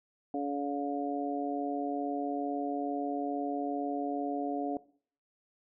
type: harmonic tone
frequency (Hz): 142.3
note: C#3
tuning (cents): +46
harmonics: 2 / 3 / 4 / 5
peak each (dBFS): -33 / -39 / -41 / -36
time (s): 0.34-4.77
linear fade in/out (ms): 2
effects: noise-tail reverb RT60 0.5 s tail -19 dB re dry